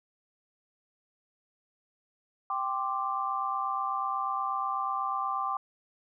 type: chord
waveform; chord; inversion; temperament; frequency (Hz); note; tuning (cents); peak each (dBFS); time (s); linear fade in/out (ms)
sine; G suspended fourth; none; equal; 784 / 1046.5 / 1174.7; G5 / C6 / D6; 0 / 0 / 0; -34 / -34 / -31; 2.5-5.57; 2
effects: none